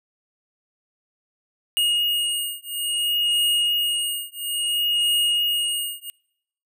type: beating tone pair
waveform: square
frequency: 2865 / 2865.59 Hz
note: F7 / F7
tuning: +44 / +44 cents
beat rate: 0.59 Hz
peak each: -24 dBFS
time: 1.77-6.1 s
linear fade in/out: 0 ms
effects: noise-tail reverb RT60 0.8 s tail -26 dB re dry